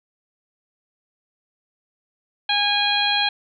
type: harmonic tone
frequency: 820 Hz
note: G#5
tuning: 22 cents flat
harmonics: 1 / 2 / 3 / 4 / 5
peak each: -24 / -26 / -25 / -22 / -24 dBFS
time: 2.49-3.29 s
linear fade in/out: 5 ms
effects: none